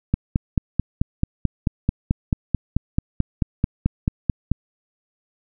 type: click train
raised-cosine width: 5 ms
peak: -5 dBFS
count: 21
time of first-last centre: 0.14-4.516 s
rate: 4.57 Hz
effects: none